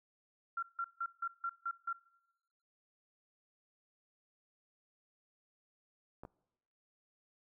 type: tone bursts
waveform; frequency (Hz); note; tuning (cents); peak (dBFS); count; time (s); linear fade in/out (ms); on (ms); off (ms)
sine; 1371; F6; -32; -34; 7; 0.57-1.929; 5; 57; 160
type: clicks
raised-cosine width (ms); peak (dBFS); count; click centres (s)
1; -34 / -34; 2; 6.235 / 6.251
effects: noise-tail reverb RT60 1.0 s tail -23 dB re dry